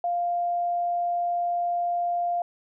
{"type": "tone", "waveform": "sine", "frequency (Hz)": 698.5, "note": "F5", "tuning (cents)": 0, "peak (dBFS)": -23, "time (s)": [0.04, 2.42], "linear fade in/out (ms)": 2, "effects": []}